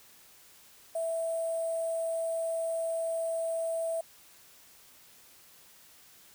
sine tone with sample-and-hold, 659.3 Hz, E5, in tune, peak -29 dBFS, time 0.95-4.01 s, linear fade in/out 5 ms, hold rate 8820 Hz, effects white hiss -57 dBFS RMS until 6.34 s

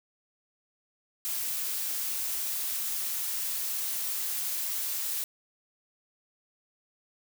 blue noise, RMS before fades -32 dBFS, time 1.25-5.24 s, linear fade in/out 0 ms, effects none

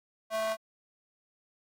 square tone with high-pass filter, 220 Hz, A3, in tune, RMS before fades -31 dBFS, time 0.3-0.57 s, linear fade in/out 50 ms, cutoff 760 Hz, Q 4.8, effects AAC 48 kbps

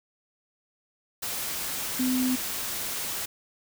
sine tone in noise, 255.1 Hz, C4, 44 cents flat, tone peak -23 dBFS, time 1.99-2.36 s, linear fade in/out 10 ms, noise white, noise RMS -32 dBFS, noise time 1.22-3.26 s, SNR +6 dB, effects none

